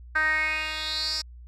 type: tone with band-pass filter sweep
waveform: 10% pulse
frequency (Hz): 311.1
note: D#4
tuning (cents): 0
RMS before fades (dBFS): -27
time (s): 0.15-1.22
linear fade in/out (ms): 10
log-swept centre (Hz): 1600 to 5400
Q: 6
effects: added 60 Hz sine -42 dBFS peak until 1.47 s